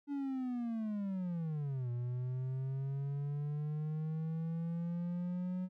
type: linear two-way sweep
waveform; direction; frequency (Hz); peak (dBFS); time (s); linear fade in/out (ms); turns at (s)
triangle; down then up; 288.6 to 120 to 184.7; -33; 0.07-5.69; 50; 1.9
effects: none